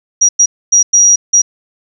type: tone bursts at uneven times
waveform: sine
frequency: 5750 Hz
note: F8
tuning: 50 cents sharp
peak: -4 dBFS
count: 5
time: 0.21-0.29 / 0.39-0.46 / 0.72-0.83 / 0.93-1.16 / 1.33-1.42 s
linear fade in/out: 10 ms
effects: none